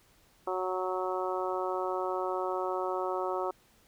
harmonic tone, 185 Hz, F#3, in tune, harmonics 2 / 3 / 4 / 5 / 6 / 7, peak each -34 / -36 / -37 / -38 / -39 / -39 dBFS, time 0.47-3.51 s, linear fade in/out 5 ms, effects pink hiss -64 dBFS RMS until 3.87 s

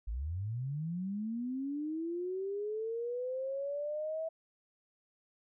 sine linear sweep, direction up, 49 to 652 Hz, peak -34 dBFS, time 0.07-4.29 s, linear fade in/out 10 ms, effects none

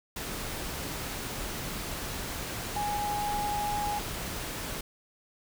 sine tone in noise, 828 Hz, G#5, 5 cents flat, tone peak -29 dBFS, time 2.76-3.99 s, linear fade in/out 5 ms, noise pink, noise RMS -36 dBFS, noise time 0.16-4.81 s, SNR +4 dB, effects none

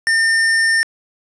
square tone, 1810 Hz, A6, 48 cents sharp, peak -13 dBFS, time 0.07-0.83 s, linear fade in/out 0 ms, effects resampled to 22050 Hz + 8-bit

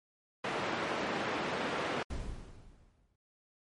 pink band-pass noise, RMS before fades -35 dBFS, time 0.44-2.03 s, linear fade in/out 5 ms, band 240 to 2400 Hz, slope 12 dB/octave
brown noise with exponential decay, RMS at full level -34 dBFS, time 2.1-3.16 s, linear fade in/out 5 ms, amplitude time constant 230 ms
effects MP3 48 kbps

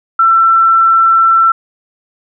sine tone, 1342 Hz, E6, 31 cents sharp, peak -5 dBFS, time 0.19-1.52 s, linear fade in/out 5 ms, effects none

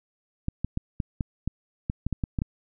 clicks, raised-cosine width 5 ms, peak -14 dBFS, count 12, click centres 0.484 / 0.646 / 0.774 / 1.002 / 1.208 / 1.476 / 1.899 / 2.066 / 2.127 / 2.238 / 2.388 / 2.419 s, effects none

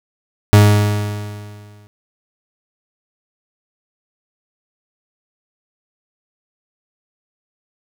40% pulse tone with exponential decay, 103.83 Hz, G#2, in tune, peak -3 dBFS, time 0.53-1.87 s, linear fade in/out 0 ms, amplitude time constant 290 ms, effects none

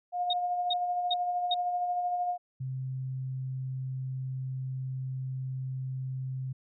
sine tone with tremolo, 713 Hz, F5, 36 cents sharp, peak -26 dBFS, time 0.12-2.38 s, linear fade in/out 50 ms, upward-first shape sine, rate 13 Hz, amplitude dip 35%
sine tone bursts, 3723 Hz, A#7, 3 cents flat, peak -26 dBFS, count 4, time 0.3-1.542 s, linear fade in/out 5 ms, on 33 ms, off 370 ms
sine tone, 130.81 Hz, C3, in tune, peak -32 dBFS, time 2.6-6.53 s, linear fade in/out 10 ms
effects none

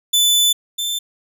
sawtooth tone pair in turn, 3500 / 3547 Hz, A7 / A7, -10 / +13 cents, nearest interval unison, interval 23 cents, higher second, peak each -9 / -17 dBFS, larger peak first, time 0.13-0.53 / 0.78-0.99 s, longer first, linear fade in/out 10 ms, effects none

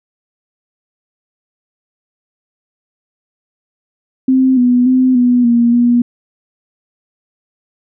sine tone with pitch steps, 261 / 246.5 / 257 / 245.7 / 236.3 / 240.6 Hz, C4 / B3 / C4 / B3 / A#3 / B3, -4 / -3 / -31 / -9 / +24 / -45 cents, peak -7 dBFS, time 4.28-6.02 s, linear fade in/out 5 ms, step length 290 ms, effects none

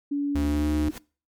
sine tone with pitch glide, 285.5 to 304.2 Hz, D4 to D#4, -49 to -39 cents, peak -23 dBFS, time 0.11-0.91 s, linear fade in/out 10 ms, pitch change +110 cents, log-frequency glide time 0.38-0.73 s
square tone, 74.1 Hz, D2, 16 cents sharp, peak -26 dBFS, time 0.35-0.89 s, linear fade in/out 5 ms
pink noise with exponential growth, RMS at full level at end -36 dBFS, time 0.8-0.98 s, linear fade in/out 1 ms, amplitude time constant 38 ms
effects noise-tail reverb RT60 0.4 s tail -24 dB re dry + MP3 96 kbps

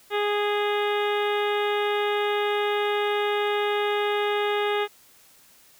harmonic tone with a mistuned harmonic, 413.6 Hz, G#4, 7 cents flat, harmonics 1 / 2 / 3 / 4 / 5 / 6 / 7 / 8 / 9, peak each -24 / -29 / -32 / -34 / -34 / -38 / -37 / -40 / -39 dBFS, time 0.1-4.88 s, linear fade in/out 50 ms, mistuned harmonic 9, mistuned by -26 cents, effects white hiss -55 dBFS RMS until 5.79 s

